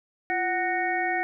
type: harmonic tone with a mistuned harmonic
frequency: 370 Hz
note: F#4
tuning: in tune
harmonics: 1 / 2 / 4 / 5 / 6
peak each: -32 / -27 / -35 / -29 / -32 dBFS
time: 0.3-1.23 s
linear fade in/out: 0 ms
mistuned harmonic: 1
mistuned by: -120 cents
effects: none